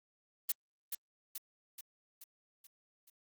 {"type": "noise with echo", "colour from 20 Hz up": "blue", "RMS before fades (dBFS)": -32, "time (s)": [0.49, 0.52], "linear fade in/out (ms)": 5, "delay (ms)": 430, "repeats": 6, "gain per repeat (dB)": -5, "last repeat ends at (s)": 3.1, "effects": ["Opus 24 kbps"]}